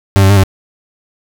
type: tone with pitch steps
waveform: 40% pulse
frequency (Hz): 98.2 / 96.4 / 100.6 / 95.8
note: G2 / G2 / G2 / G2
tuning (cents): +4 / -28 / +45 / -39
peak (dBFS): -4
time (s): 0.16-0.436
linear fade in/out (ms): 0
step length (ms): 69
effects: none